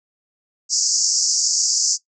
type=band-pass noise; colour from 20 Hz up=white; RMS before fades=-19 dBFS; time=0.69-1.98 s; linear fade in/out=50 ms; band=4800 to 7300 Hz; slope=96 dB/octave; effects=noise-tail reverb RT60 0.1 s tail -17 dB re dry